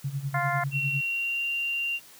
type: tone with tremolo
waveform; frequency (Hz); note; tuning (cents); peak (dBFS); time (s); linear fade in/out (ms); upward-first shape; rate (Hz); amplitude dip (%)
sine; 138.59; C#3; 0; -25; 0.04-1.01; 5; sine; 10; 80
type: harmonic tone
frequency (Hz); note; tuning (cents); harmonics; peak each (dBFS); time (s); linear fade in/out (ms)
349.2; F4; 0; 2 / 3 / 4 / 5 / 6; -29 / -31 / -32 / -33 / -34; 0.34-0.64; 5
type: tone with pitch glide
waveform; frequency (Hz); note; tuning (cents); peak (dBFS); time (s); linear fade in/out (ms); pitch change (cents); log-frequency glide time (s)
sine; 2732 to 2773; F7 to F7; -39 to -13; -26; 0.71-2; 50; +26; 0.87-1.44
effects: white hiss -51 dBFS RMS until 2.19 s + high-pass 80 Hz 12 dB/octave